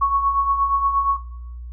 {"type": "tone with tremolo", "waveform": "sine", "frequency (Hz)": 1108.7, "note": "C#6", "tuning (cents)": 0, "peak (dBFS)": -13, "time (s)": [0.01, 1.17], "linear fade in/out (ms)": 10, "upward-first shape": "triangle", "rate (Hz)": 8.5, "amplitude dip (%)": 65, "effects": ["noise-tail reverb RT60 0.9 s tail -17 dB re dry", "added 60 Hz sine -31 dBFS peak until 1.72 s"]}